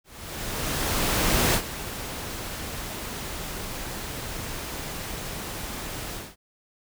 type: noise with ADSR envelope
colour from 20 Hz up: pink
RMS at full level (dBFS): -21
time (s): 0.04-6.36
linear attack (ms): 1500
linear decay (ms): 73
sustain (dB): -13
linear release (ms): 220
effects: none